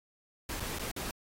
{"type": "noise with dropouts", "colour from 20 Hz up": "pink", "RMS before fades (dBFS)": -38, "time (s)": [0.49, 1.11], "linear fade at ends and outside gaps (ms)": 2, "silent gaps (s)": [[0.599, 0.603], [0.787, 0.795], [0.915, 0.963]], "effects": ["AAC 48 kbps"]}